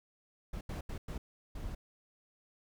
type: noise bursts at uneven times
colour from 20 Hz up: brown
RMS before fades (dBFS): -40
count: 5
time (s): 0.53-0.61 / 0.69-0.81 / 0.89-0.98 / 1.08-1.18 / 1.55-1.75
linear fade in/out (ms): 5
effects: none